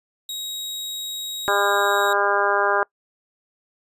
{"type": "tone", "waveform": "sawtooth", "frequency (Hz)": 3800, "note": "A#7", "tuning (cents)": 33, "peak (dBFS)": -25, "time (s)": [0.29, 2.13], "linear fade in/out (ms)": 2}
{"type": "harmonic tone", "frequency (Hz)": 201.7, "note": "G3", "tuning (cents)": 50, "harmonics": [2, 3, 4, 5, 6, 7, 8], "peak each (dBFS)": [-25, -25, -25, -25, -25, -25, -25], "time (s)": [1.48, 2.83], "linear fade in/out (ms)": 0}
{"effects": ["noise-tail reverb RT60 0.1 s tail -25 dB re dry", "resampled to 32000 Hz"]}